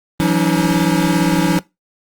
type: tone cluster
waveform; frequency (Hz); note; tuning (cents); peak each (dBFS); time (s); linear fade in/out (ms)
square; 167.9 / 185.5 / 285.8 / 320.1; E3 / F#3 / D4 / D#4; +32 / +5 / -47 / +49; -19; 0.2-1.59; 0
effects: noise-tail reverb RT60 0.2 s tail -20 dB re dry + Opus 24 kbps